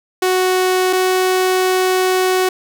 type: tone pair in turn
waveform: sawtooth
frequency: 370 / 371.3 Hz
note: F#4 / F#4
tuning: 0 / +6 cents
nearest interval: unison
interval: 6 cents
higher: second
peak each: -9 dBFS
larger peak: neither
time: 0.22-0.93 / 0.93-2.49 s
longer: second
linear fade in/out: 5 ms
effects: none